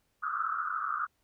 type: band-pass noise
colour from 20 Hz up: white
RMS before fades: -33 dBFS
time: 0.22-1.07 s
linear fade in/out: 20 ms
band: 1200 to 1400 Hz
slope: 96 dB/octave
effects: pink hiss -75 dBFS RMS until 1.23 s